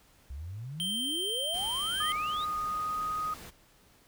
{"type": "exponential sweep", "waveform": "sine", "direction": "up", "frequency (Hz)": [62.9, 3951], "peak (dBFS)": -37, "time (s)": [0.3, 2.45], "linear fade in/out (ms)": 5}
{"type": "tone", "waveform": "square", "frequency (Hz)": 3136, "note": "G7", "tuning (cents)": 0, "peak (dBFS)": -31, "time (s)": [0.8, 2.12], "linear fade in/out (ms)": 0}
{"type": "noise", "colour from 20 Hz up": "pink", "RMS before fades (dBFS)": -47, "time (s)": [1.53, 3.51], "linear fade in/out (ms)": 20}
{"type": "tone with pitch glide", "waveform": "sine", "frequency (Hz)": [1234, 1247.6], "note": ["D#6", "D#6"], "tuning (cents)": [-15, 4], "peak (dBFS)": -30, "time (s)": [2, 3.34], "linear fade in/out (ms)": 5, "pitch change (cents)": 19, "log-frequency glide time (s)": [2.54, 3.05]}
{"effects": ["pink hiss -62 dBFS RMS until 4.07 s"]}